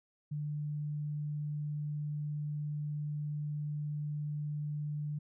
sine tone, 148.6 Hz, D3, 21 cents sharp, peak -34 dBFS, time 0.31-5.19 s, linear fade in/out 10 ms, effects none

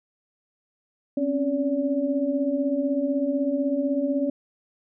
sine tone cluster, 262.3 / 278.3 / 574 Hz, C4 / C#4 / D5, +4 / +7 / -40 cents, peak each -28 / -24 / -27 dBFS, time 1.17-4.3 s, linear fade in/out 5 ms, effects none

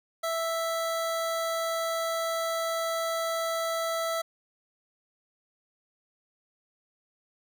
25% pulse tone, 659.3 Hz, E5, in tune, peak -24 dBFS, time 0.23-4.22 s, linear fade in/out 10 ms, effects none

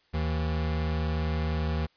square tone pair together, 77 / 159.8 Hz, D#2 / D#3, -17 / +47 cents, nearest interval octave + minor second, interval 1264 cents, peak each -28 / -33 dBFS, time 0.13-1.87 s, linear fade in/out 20 ms, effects white hiss -66 dBFS RMS until 1.96 s + resampled to 11025 Hz

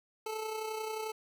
25% pulse tone with amplitude modulation, 436.7 Hz, A4, 13 cents flat, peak -30 dBFS, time 0.26-1.12 s, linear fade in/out 5 ms, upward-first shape sine, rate 31.3 Hz, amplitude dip 45%, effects none

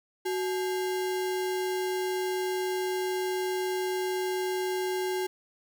sine tone with sample-and-hold, 370.5 Hz, F#4, 2 cents sharp, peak -27 dBFS, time 0.25-5.27 s, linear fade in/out 10 ms, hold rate 1225 Hz, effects none

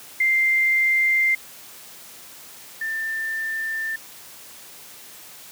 sine tone pair in turn, 2093 / 1786.1 Hz, C7 / A6, 0 / +25 cents, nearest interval minor third, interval 275 cents, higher first, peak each -16 / -24 dBFS, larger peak first, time 0.2-1.35 / 2.81-3.96 s, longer neither, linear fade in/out 5 ms, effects white hiss -43 dBFS RMS until 5.51 s + high-pass 100 Hz 12 dB/octave

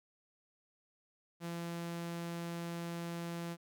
sawtooth tone, 170 Hz, F3, 46 cents flat, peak -35 dBFS, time 1.4-3.57 s, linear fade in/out 50 ms, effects none

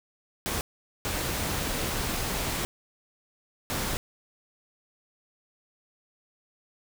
pink noise bursts at uneven times, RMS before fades -30 dBFS, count 3, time 0.46-0.61 / 1.05-2.65 / 3.7-3.97 s, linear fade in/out 0 ms, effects none

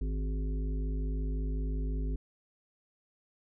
harmonic tone with a mistuned harmonic, 51.91 Hz, G#1, in tune, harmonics 1 / 3 / 5 / 7 / 8, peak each -30 / -42 / -42 / -50 / -49 dBFS, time 0.01-2.16 s, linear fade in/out 5 ms, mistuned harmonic 7, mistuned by +30 cents, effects none

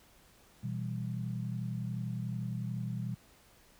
sine chord, E minor, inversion second, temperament equal with one note detuned, 122.19 / 164.81 / 196 Hz, B2 / E3 / G3, -18 / 0 / 0 cents, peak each -36 / -40 / -40 dBFS, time 0.63-3.15 s, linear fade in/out 10 ms, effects pink hiss -62 dBFS RMS until 3.79 s

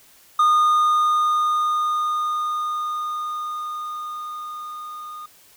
triangle tone with level ramp, 1225 Hz, D#6, 27 cents flat, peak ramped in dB -11 to -31 dBFS, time 0.39-5.26 s, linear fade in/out 5 ms, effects white hiss -52 dBFS RMS until 5.56 s

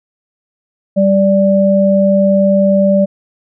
sine tone pair together, 196 / 585.5 Hz, G3 / D5, 0 / -5 cents, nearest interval octave + perfect fifth, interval 1895 cents, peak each -10 dBFS, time 0.96-3.06 s, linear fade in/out 20 ms, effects none

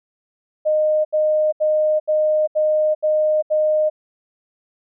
sine tone bursts, 615 Hz, D#5, 20 cents flat, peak -14 dBFS, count 7, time 0.65-3.9 s, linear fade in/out 20 ms, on 400 ms, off 75 ms, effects none

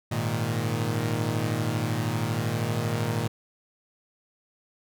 sawtooth chord, Ab suspended second, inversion none, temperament equal, 103.83 / 116.54 / 155.56 Hz, Ab2 / Bb2 / Eb3, 0 / 0 / 0 cents, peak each -27 / -24 / -27 dBFS, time 0.11-3.28 s, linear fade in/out 10 ms, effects none

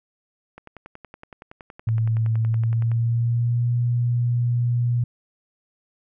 click train, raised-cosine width 0.5 ms, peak -25 dBFS, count 26, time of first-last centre 0.58-2.916 s, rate 10.7 Hz
sine tone with pitch glide, 112.4 to 120.47 Hz, A2 to B2, +37 to -43 cents, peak -18 dBFS, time 1.87-5.04 s, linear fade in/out 5 ms, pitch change +120 cents, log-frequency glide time 2.4-3.7 s
effects none

